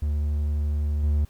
triangle tone with level steps, 74 Hz, D2, 14 cents sharp, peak -20 / -17 dBFS, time 0.02-1.25 s, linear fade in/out 5 ms, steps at 1.03 s, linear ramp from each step 5 ms, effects pink hiss -59 dBFS RMS until 1.29 s

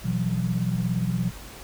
sine chord, B suspended fourth, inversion none, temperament equal with one note detuned, 123.47 / 167.89 / 185 Hz, B2 / E3 / F#3, 0 / +32 / 0 cents, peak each -27 dBFS, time 0.04-1.31 s, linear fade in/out 20 ms, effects added 50 Hz sine -43 dBFS peak until 1.63 s + pink hiss -43 dBFS RMS until 1.63 s

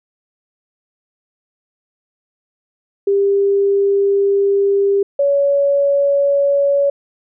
sine tone pair in turn, 398.1 / 563 Hz, G4 / C#5, +27 / +27 cents, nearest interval tritone, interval 600 cents, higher second, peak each -11 dBFS, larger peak neither, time 3.07-5.03 / 5.19-6.9 s, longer first, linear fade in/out 5 ms, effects none

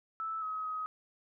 sine tone with pitch steps, 1314 / 1273 / 1263 Hz, E6 / D#6 / D#6, -6 / +39 / +26 cents, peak -34 dBFS, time 0.2-0.86 s, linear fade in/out 0 ms, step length 220 ms, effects none

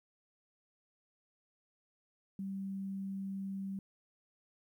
sine tone, 194.4 Hz, G3, 14 cents flat, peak -37 dBFS, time 2.39-3.79 s, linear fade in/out 2 ms, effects 12-bit

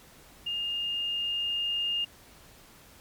sine tone with level ramp, 2825 Hz, F7, 19 cents sharp, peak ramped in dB -29 to -26 dBFS, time 0.46-2.05 s, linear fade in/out 10 ms, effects pink hiss -54 dBFS RMS until 3 s + MP3 96 kbps

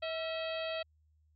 harmonic tone with a mistuned harmonic, 645 Hz, E5, 38 cents flat, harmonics 1 / 2 / 3 / 4 / 5 / 6 / 7, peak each -36 / -46 / -47 / -44 / -45 / -48 / -51 dBFS, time 0.02-0.83 s, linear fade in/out 10 ms, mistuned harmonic 2, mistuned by +75 cents, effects added 77 Hz sine -66 dBFS peak until 1.35 s

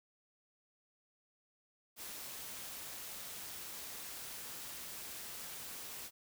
white noise with amplitude modulation, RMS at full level -45 dBFS, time 1.96-6.11 s, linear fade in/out 50 ms, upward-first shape sine, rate 209 Hz, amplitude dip 35%, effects none

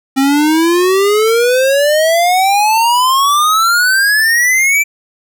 square exponential sweep, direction up, 265.2 to 2349 Hz, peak -9 dBFS, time 0.16-4.84 s, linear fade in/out 20 ms, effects none

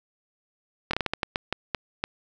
slowing click train, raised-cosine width 0.3 ms, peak -9 dBFS, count 11, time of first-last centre 0.91-2.039 s, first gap 24 ms, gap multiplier 1.32, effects none

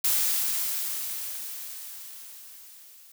blue noise with level ramp, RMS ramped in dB -23 to -52 dBFS, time 0.04-3.12 s, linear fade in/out 5 ms, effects none

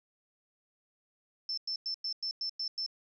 sine tone bursts, 5310 Hz, E8, 12 cents sharp, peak -32 dBFS, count 8, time 1.49-2.863 s, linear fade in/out 2 ms, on 85 ms, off 99 ms, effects none

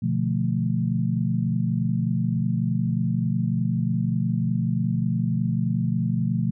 sine chord, B half-diminished seventh, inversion none, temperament equal, 123.47 / 146.83 / 174.61 / 220 Hz, B2 / D3 / F3 / A3, 0 / 0 / 0 / 0 cents, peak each -25 / -30 / -25 / -27 dBFS, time 0.02-6.51 s, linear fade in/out 10 ms, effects none

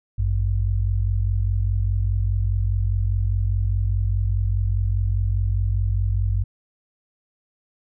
sine tone pair together, 52.41 / 97.3 Hz, G#1 / G2, +16 / -12 cents, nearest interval major seventh, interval 1072 cents, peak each -21 dBFS, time 0.18-6.44 s, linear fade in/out 10 ms, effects none

